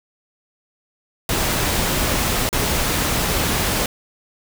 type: noise with dropouts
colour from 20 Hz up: pink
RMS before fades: -20 dBFS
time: 1.29-3.86 s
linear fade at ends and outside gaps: 2 ms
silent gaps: 2.491-2.528 s
effects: none